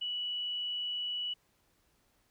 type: tone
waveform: sine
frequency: 2947 Hz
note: F#7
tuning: 8 cents flat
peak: -33 dBFS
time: 0.01-1.34 s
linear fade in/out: 10 ms
effects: pink hiss -72 dBFS RMS until 2.3 s